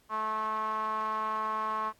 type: tone with band-pass filter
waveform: sawtooth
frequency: 217.2 Hz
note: A3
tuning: 22 cents flat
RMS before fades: -32 dBFS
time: 0.09-1.93 s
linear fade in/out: 50 ms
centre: 1100 Hz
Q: 6.8
effects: pink hiss -66 dBFS RMS until 1.99 s + AAC 64 kbps